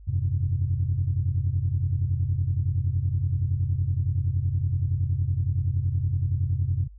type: chord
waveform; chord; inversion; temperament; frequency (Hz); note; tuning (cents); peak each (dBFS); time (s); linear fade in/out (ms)
sine; F suspended second; none; equal; 87.31 / 98 / 130.81; F2 / G2 / C3; 0 / 0 / 0; -25 / -25 / -28; 0.07-6.88; 20
effects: tanh soft clip ceiling -14 dBFS + added 50 Hz sine -43 dBFS peak until 6.98 s